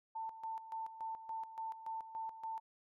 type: tone with tremolo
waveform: sine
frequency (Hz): 893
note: A5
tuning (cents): +25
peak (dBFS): -39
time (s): 0.15-2.6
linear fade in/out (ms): 10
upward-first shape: square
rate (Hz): 3.5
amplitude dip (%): 70
effects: none